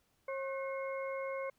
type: harmonic tone with a mistuned harmonic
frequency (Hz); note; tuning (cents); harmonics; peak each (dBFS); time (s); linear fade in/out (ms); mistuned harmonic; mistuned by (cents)
539; C#5; -49; 1 / 2 / 3 / 4; -37 / -44 / -52 / -46; 0.28-1.5; 5; 3; -120
effects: pink hiss -75 dBFS RMS until 1.58 s